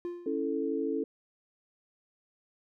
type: tone with exponential decay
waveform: triangle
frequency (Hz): 349.2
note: F4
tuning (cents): 0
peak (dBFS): -29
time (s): 0.05-0.56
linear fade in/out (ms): 0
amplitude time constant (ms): 110
type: chord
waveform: sine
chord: A major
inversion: first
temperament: equal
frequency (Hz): 277.2 / 329.6 / 440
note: C#4 / E4 / A4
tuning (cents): 0 / 0 / 0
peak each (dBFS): -33 / -34 / -32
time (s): 0.26-1.04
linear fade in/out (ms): 5
effects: none